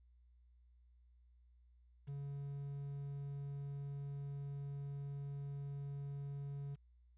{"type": "tone with quantisation", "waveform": "triangle", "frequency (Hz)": 140.8, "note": "C#3", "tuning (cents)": 27, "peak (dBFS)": -40, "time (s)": [2.07, 6.76], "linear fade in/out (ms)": 20, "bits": 11, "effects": ["added 60 Hz sine -64 dBFS peak until 7.17 s", "resampled to 8000 Hz"]}